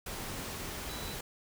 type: tone in noise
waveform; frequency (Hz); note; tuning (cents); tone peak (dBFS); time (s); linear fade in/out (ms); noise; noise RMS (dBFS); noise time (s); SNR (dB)
sine; 3951; B7; 0; -47; 0.89-1.15; 5; pink; -40; 0.06-1.21; -10
effects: none